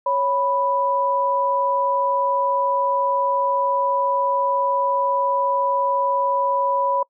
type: tone pair together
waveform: sine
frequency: 553.6 / 987.8 Hz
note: C#5 / B5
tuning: -2 / 0 cents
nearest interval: minor seventh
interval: 1002 cents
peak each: -22 / -19 dBFS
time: 0.06-7.03 s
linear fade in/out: 5 ms
effects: noise-tail reverb RT60 0.1 s tail -24 dB re dry